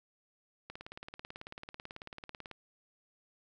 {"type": "click train", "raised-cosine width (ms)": 0.3, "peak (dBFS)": -28, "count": 34, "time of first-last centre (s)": [0.7, 2.513], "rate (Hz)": 18.2, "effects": []}